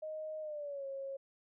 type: tone with pitch glide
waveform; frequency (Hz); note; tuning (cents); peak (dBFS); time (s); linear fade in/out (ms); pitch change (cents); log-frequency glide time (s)
sine; 622.3 to 544.9; D#5 to C#5; 0 to -30; -39; 0.02-1.17; 10; -230; 0.41-0.86
effects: none